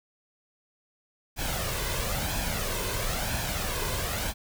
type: noise with flanger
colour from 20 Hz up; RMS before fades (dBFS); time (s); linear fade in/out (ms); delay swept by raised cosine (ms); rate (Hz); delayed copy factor
pink; -30; 1.36-4.34; 50; 1.2 to 1.98; 1; +0.55
effects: none

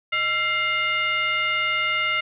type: tone with frequency modulation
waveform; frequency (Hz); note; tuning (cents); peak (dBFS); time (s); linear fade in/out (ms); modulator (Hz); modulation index
sine; 2100; C7; +6; -20; 0.12-2.21; 10; 741; 1.1
effects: none

